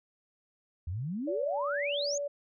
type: exponential sweep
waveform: sine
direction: up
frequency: 78 to 6890 Hz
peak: -32 dBFS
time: 0.87-2.18 s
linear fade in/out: 5 ms
type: tone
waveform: sine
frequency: 574 Hz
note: D5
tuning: 40 cents flat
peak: -31 dBFS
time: 1.27-2.28 s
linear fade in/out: 10 ms
effects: none